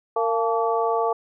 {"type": "harmonic tone with a mistuned harmonic", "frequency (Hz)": 229.3, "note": "A#3", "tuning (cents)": -28, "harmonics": [2, 3, 4, 5], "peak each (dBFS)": [-23, -25, -26, -27], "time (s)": [0.16, 1.13], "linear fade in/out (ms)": 5, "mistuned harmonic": 4, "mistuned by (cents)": -83, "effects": []}